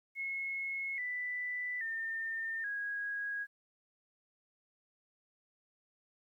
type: tone with pitch steps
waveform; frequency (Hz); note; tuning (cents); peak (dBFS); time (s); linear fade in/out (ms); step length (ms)
sine; 2176 / 1983.9 / 1808.8 / 1649.1; C#7 / B6 / A6 / G#6; -33 / +7 / +47 / -13; -35; 0.15-3.47; 50; 830
effects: 12-bit